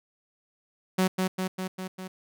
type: tone with echo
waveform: sawtooth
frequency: 186.5 Hz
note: F#3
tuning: 14 cents sharp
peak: -17 dBFS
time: 0.98-1.08 s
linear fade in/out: 10 ms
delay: 200 ms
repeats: 5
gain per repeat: -3 dB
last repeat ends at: 2.08 s
effects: none